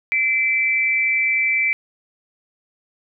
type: tone pair together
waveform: sine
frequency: 2057 / 2327 Hz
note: C7 / D7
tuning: -30 / -17 cents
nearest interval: major second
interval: 213 cents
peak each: -22 / -17 dBFS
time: 0.12-1.73 s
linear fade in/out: 0 ms
effects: none